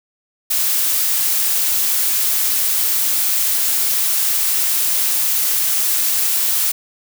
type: noise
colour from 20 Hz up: blue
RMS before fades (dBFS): -17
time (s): 0.5-6.72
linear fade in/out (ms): 10
effects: none